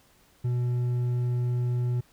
triangle tone with hard clipping, 122.6 Hz, B2, 12 cents flat, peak -25 dBFS, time 0.44-2.01 s, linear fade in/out 10 ms, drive 7 dB, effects pink hiss -61 dBFS RMS until 2.12 s

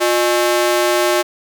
sawtooth ring-modulated tone, 482.2 Hz, B4, 41 cents flat, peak -6 dBFS, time 0-1.23 s, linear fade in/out 20 ms, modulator 127 Hz, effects none

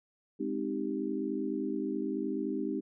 sine chord, Ab major seventh, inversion none, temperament equal, 207.7 / 261.6 / 311.1 / 392 Hz, Ab3 / C4 / Eb4 / G4, 0 / 0 / 0 / 0 cents, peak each -38 / -36 / -35 / -37 dBFS, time 0.39-2.81 s, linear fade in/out 20 ms, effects none

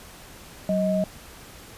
sine tone pair together, 188.44 / 628 Hz, F#3 / D#5, +32 / +16 cents, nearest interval octave + major sixth, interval 2084 cents, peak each -23 dBFS, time 0.69-1.04 s, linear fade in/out 2 ms, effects pink hiss -45 dBFS RMS until 1.77 s + resampled to 32000 Hz

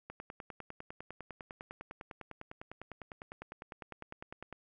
click train, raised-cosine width 0.5 ms, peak -29 dBFS, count 45, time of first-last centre 0.1-4.527 s, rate 9.94 Hz, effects none

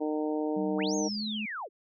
harmonic tone, 152.9 Hz, D#3, 30 cents flat, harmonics 2 / 3 / 4 / 5 / 6, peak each -30 / -33 / -37 / -40 / -43 dBFS, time 0-1.09 s, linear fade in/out 20 ms
sine tone with pitch glide, 191.9 to 214.2 Hz, G3 to A3, -37 to -46 cents, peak -33 dBFS, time 0.56-1.46 s, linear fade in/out 10 ms, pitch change +191 cents, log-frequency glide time 0.87-1.24 s
sine linear two-way sweep, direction up then down, 311.1 to 6645 to 311.1 Hz, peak -34 dBFS, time 0.76-1.69 s, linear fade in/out 50 ms, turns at 0.95 s
effects none

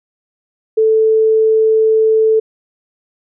sine tone, 440 Hz, A4, in tune, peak -8 dBFS, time 0.77-2.4 s, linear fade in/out 10 ms, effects none

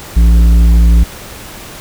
sine tone with tanh clipping, 57 Hz, A#1, 38 cents flat, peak -5 dBFS, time 0.16-1.04 s, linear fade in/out 10 ms, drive 9 dB, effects pink hiss -30 dBFS RMS until 1.8 s

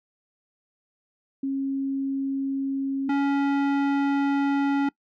sine / square tone pair in turn, 272 / 279.8 Hz, C#4 / C#4, -33 / +16 cents, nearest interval unison, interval 49 cents, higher second, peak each -24 / -21 dBFS, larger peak second, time 1.43-3.09 / 3.09-4.89 s, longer second, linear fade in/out 5 ms, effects noise-tail reverb RT60 0.1 s tail -23 dB re dry + low-pass 2000 Hz 12 dB/octave

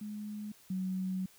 sine tone pair in turn, 210 / 187.09 Hz, G#3 / F#3, +19 / +19 cents, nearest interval major second, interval 200 cents, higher first, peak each -38 / -32 dBFS, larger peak second, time 0.01-0.52 / 0.7-1.26 s, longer second, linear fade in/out 5 ms, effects white hiss -61 dBFS RMS until 1.38 s

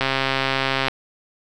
click train, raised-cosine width 0.3 ms, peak -4 dBFS, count 118, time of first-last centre 0.01-0.883 s, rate 134 Hz, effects none

